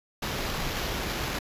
pink noise with sample-and-hold, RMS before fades -31 dBFS, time 0.22-1.39 s, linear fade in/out 5 ms, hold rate 8820 Hz, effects resampled to 32000 Hz

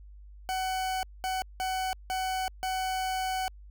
40% pulse tone bursts at uneven times, 750 Hz, F#5, 23 cents sharp, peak -28 dBFS, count 5, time 0.49-1.03 / 1.24-1.42 / 1.6-1.93 / 2.1-2.48 / 2.63-3.48 s, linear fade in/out 0 ms, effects added 50 Hz sine -46 dBFS peak until 3.7 s

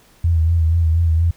sine tone with vibrato, 82.41 Hz, E2, in tune, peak -12 dBFS, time 0.24-1.31 s, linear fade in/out 5 ms, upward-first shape sine, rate 4.2 Hz, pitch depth 52 cents each way, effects pink hiss -52 dBFS RMS until 1.36 s

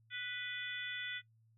harmonic tone with a mistuned harmonic, 493.1 Hz, B4, 3 cents flat, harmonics 3 / 4 / 5 / 6 / 7, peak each -45 / -44 / -47 / -51 / -45 dBFS, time 0.1-1.22 s, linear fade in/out 50 ms, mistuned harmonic 6, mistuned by +41 cents, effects noise-tail reverb RT60 0.1 s tail -18 dB re dry + added 112 Hz sine -66 dBFS peak until 1.57 s

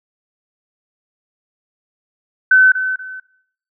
sine tone with echo, 1520 Hz, F#6, 46 cents sharp, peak -6 dBFS, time 2.51-2.72 s, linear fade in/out 5 ms, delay 240 ms, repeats 2, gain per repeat -11 dB, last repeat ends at 3.2 s, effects noise-tail reverb RT60 0.6 s tail -17 dB re dry

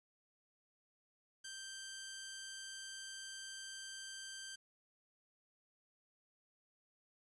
10% pulse tone, 1568 Hz, G6, in tune, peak -38 dBFS, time 1.44-4.56 s, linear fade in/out 10 ms, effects resampled to 22050 Hz + 11-bit

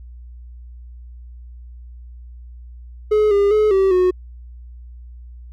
triangle tone with pitch steps, 425 / 403 / 426.6 / 385.5 / 365.6 Hz, G#4 / G4 / G#4 / G4 / F#4, +40 / +48 / +46 / -29 / -21 cents, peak -10 dBFS, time 3.11-4.11 s, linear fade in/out 10 ms, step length 200 ms, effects added 60 Hz sine -35 dBFS peak until 5.52 s

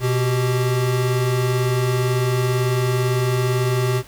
square tone pair together, 124.08 / 390.2 Hz, B2 / G4, +9 / -8 cents, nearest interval octave + minor sixth, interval 1983 cents, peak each -19 / -24 dBFS, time 0-4.03 s, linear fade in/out 50 ms, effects added 46 Hz sine -46 dBFS peak until 4.07 s + pink hiss -45 dBFS RMS until 4.07 s

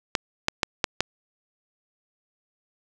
clicks, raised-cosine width 0.2 ms, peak -3 dBFS, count 5, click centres 0.152 / 0.484 / 0.632 / 0.842 / 1.006 s, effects none

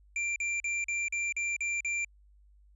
square tone bursts, 2365 Hz, D7, 12 cents sharp, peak -30 dBFS, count 8, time 0.16-2.047 s, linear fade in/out 2 ms, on 200 ms, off 41 ms, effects added 50 Hz sine -57 dBFS peak until 2.75 s + resampled to 22050 Hz

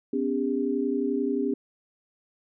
sine tone cluster, 252.7 / 284.1 / 401.6 Hz, B3 / C#4 / G4, +40 / +43 / +42 cents, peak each -28 dBFS, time 0.13-1.54 s, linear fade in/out 5 ms, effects none

